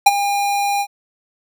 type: tone with ADSR envelope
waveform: square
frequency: 807 Hz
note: G#5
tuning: 50 cents flat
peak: -4 dBFS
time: 0.06-0.87 s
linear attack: 8 ms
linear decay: 31 ms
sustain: -13 dB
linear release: 63 ms
effects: none